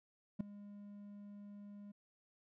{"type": "tone with ADSR envelope", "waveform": "triangle", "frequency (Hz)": 204, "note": "G#3", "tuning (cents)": -31, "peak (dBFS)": -29, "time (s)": [0.39, 1.92], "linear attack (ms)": 16, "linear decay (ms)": 4, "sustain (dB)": -19, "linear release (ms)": 10, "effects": []}